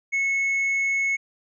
triangle tone, 2194 Hz, C#7, 18 cents flat, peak -19 dBFS, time 0.12-1.17 s, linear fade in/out 20 ms, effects resampled to 22050 Hz

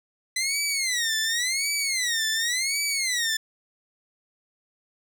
15% pulse tone with vibrato, 2010 Hz, B6, 30 cents sharp, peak -17 dBFS, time 0.36-3.37 s, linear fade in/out 5 ms, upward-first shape sine, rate 0.91 Hz, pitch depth 230 cents each way, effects none

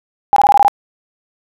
sine tone bursts, 810 Hz, G#5, 43 cents flat, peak -6 dBFS, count 7, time 0.33-0.681 s, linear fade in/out 0 ms, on 33 ms, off 20 ms, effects none

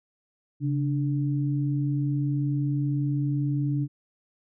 sine tone pair together, 138.83 / 293.6 Hz, C#3 / D4, +3 / 0 cents, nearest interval octave + minor second, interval 1297 cents, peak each -24 / -29 dBFS, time 0.6-3.88 s, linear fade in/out 50 ms, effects none

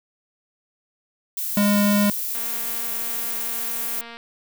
violet noise, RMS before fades -27 dBFS, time 1.37-4.01 s, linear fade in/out 2 ms
square tone, 204.8 Hz, G#3, 24 cents flat, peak -17 dBFS, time 1.57-2.1 s, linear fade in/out 2 ms
click train, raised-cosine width 0.3 ms, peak -23 dBFS, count 425, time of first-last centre 2.35-4.17 s, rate 233 Hz
effects none

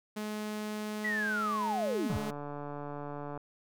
sawtooth tone, 212.3 Hz, G#3, 38 cents sharp, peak -31 dBFS, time 0.16-2.31 s, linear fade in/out 10 ms
sine linear sweep, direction down, 1979 to 58.3 Hz, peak -30 dBFS, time 1.04-2.18 s, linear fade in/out 10 ms
click train, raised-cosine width 1 ms, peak -27 dBFS, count 186, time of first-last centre 2.1-3.376 s, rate 145 Hz
effects none

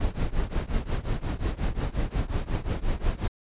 brown noise with tremolo, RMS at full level -23 dBFS, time 0-3.28 s, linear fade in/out 10 ms, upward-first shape triangle, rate 5.6 Hz, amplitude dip 95%, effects resampled to 8000 Hz

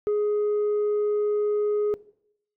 sine tone, 417.4 Hz, G#4, 9 cents sharp, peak -18 dBFS, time 0.07-1.94 s, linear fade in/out 0 ms, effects noise-tail reverb RT60 0.7 s tail -21 dB re dry + tanh soft clip ceiling -20 dBFS

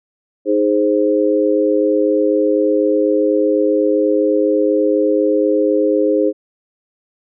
sine chord, Ab major, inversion second, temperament equal, 311.1 / 415.3 / 523.3 Hz, Eb4 / Ab4 / C5, 0 / 0 / 0 cents, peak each -16 dBFS, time 0.45-6.33 s, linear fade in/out 50 ms, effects none

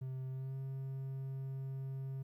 triangle tone with pitch glide, 130.81 to 134.18 Hz, C3 to C3, 0 to +44 cents, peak -37 dBFS, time 0.01-2.23 s, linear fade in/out 10 ms, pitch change +44 cents, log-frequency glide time 0.29-0.56 s, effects 13-bit

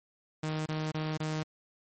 sawtooth tone bursts, 155.56 Hz, D#3, in tune, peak -27 dBFS, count 4, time 0.43-1.431 s, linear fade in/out 5 ms, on 230 ms, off 27 ms, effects MP3 32 kbps

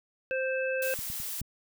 harmonic tone, 523.3 Hz, C5, in tune, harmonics 1 / 3 / 5, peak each -29 / -34 / -36 dBFS, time 0.31-0.94 s, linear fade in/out 0 ms
blue noise, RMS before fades -36 dBFS, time 0.82-1.41 s, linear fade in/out 2 ms
clicks, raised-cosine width 5 ms, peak -31 / -30 / -34 / -27 dBFS, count 4, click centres 0.99 / 1.101 / 1.201 / 1.415 s
effects none

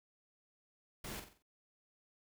pink noise with echo, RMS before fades -45 dBFS, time 1.04-1.2 s, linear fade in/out 5 ms, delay 45 ms, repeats 5, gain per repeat -7 dB, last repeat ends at 1.425 s, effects none

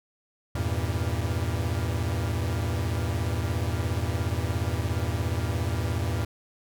45% pulse chord, E diminished, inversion none, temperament equal with one note detuned, 82.41 / 99.6 / 116.54 Hz, E2 / G2 / Bb2, 0 / +28 / 0 cents, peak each -29 / -31 / -30 dBFS, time 0.55-6.25 s, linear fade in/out 5 ms, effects none

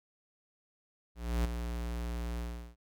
square tone with ADSR envelope, 58.8 Hz, A#1, 16 cents sharp, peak -27 dBFS, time 1.15-2.76 s, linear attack 300 ms, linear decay 7 ms, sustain -8 dB, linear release 370 ms, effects none

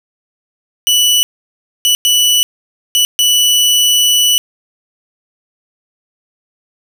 sawtooth tone bursts at uneven times, 2960 Hz, F#7, in tune, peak -5 dBFS, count 5, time 0.87-1.23 / 1.85-1.95 / 2.05-2.43 / 2.95-3.05 / 3.19-4.38 s, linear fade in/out 0 ms, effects none

